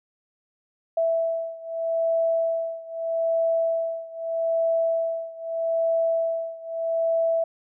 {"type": "beating tone pair", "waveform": "sine", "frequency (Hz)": [659.3, 660.1], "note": ["E5", "E5"], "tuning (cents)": [0, 2], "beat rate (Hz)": 0.8, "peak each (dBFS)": [-24, -26], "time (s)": [0.97, 7.44], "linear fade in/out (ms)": 5, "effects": []}